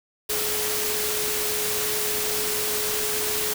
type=tone in noise; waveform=sine; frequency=424.6 Hz; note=G#4; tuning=38 cents sharp; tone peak=-31 dBFS; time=0.29-3.54 s; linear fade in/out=10 ms; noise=white; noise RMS=-26 dBFS; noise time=0.29-3.54 s; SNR=-8 dB; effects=none